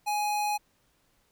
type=tone; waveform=square; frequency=834 Hz; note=G#5; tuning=7 cents sharp; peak=-27 dBFS; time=0.06-0.58 s; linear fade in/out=20 ms; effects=pink hiss -69 dBFS RMS until 1.31 s